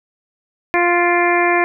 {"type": "harmonic tone with a mistuned harmonic", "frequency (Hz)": 349.2, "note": "F4", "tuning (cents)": 0, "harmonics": [1, 2, 3, 4, 5, 6, 7], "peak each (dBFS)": [-17, -18, -20, -28, -20, -21, -23], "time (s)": [0.74, 1.64], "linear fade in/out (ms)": 0, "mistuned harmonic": 7, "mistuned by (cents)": -38, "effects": []}